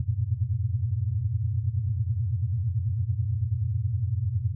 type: tone cluster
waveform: sine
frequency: 85 / 94.6 / 106.5 / 115.9 / 124.9 Hz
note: F2 / F#2 / G#2 / A#2 / B2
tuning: -46 / +39 / +44 / -10 / +20 cents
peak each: -32 / -29 / -31 / -29 / -33 dBFS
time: 0-4.55 s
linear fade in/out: 5 ms
effects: none